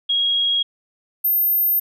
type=tone pair in turn; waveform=sine; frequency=3291 / 13164 Hz; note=G#7 / G#9; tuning=-16 / -16 cents; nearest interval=2 octaves; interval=2400 cents; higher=second; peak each=-16 / -15 dBFS; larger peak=second; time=0.09-0.63 / 1.24-1.8 s; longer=second; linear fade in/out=10 ms; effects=none